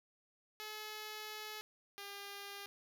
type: tone pair in turn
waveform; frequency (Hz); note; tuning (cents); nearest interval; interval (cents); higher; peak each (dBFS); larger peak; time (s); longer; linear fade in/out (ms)
5% pulse; 427.8 / 401.4; A4 / G4; -49 / +41; minor second; 110; first; -33 / -35; first; 0.6-1.61 / 1.98-2.66; first; 0
effects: none